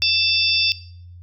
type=harmonic tone with a mistuned harmonic; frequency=885 Hz; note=A5; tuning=10 cents sharp; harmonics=3 / 4 / 5 / 6; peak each=-21 / -21 / -21 / -21 dBFS; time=0.02-0.72 s; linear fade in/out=0 ms; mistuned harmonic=5; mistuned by=+110 cents; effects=noise-tail reverb RT60 0.6 s tail -20 dB re dry + added 88 Hz sine -38 dBFS peak until 1.22 s